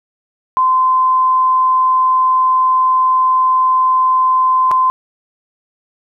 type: tone with dropouts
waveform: sine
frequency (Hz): 1032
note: C6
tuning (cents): -24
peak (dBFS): -9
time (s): 0.57-4.9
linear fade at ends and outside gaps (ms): 0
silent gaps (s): 4.711-4.715
effects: none